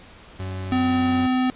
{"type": "tone with pitch glide", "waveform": "40% pulse", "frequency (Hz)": [93.7, 91.98], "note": ["F#2", "F#2"], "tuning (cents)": [22, -10], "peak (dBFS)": -27, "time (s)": [0.39, 1.27], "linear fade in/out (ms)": 10, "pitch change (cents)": -32, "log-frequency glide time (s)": [0.7, 0.87]}
{"type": "tone", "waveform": "square", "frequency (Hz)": 255.5, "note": "C4", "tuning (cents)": -41, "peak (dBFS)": -19, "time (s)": [0.72, 1.5], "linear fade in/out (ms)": 0}
{"effects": ["pink hiss -46 dBFS RMS until 1.55 s", "resampled to 8000 Hz"]}